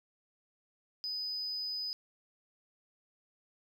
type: tone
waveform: triangle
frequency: 4995 Hz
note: D#8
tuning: 6 cents sharp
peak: -32 dBFS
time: 1.04-1.93 s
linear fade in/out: 0 ms
effects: tanh soft clip ceiling -32 dBFS + 12-bit